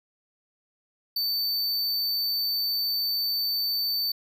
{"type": "tone", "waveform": "square", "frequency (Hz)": 4553, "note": "C#8", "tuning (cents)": 45, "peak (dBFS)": -25, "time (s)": [1.16, 4.12], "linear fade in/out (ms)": 5, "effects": []}